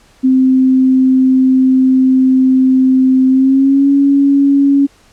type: tone with pitch glide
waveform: sine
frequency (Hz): 260.4 to 279.1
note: C4 to C#4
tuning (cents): -8 to +12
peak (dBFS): -6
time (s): 0.23-4.87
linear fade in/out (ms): 20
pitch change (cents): +120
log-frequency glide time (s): 3.28-3.89
effects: pink hiss -48 dBFS RMS until 5.12 s + low-pass 9000 Hz 12 dB/octave